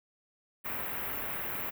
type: band-stop noise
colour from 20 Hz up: white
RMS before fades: -36 dBFS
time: 0.64-1.71 s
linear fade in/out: 20 ms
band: 2400 to 15000 Hz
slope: 24 dB/octave
effects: none